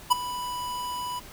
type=tone with ADSR envelope; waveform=square; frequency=987.8 Hz; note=B5; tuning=in tune; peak=-14 dBFS; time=0.1-1.2 s; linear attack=20 ms; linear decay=13 ms; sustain=-17 dB; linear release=16 ms; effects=pink hiss -46 dBFS RMS until 1.32 s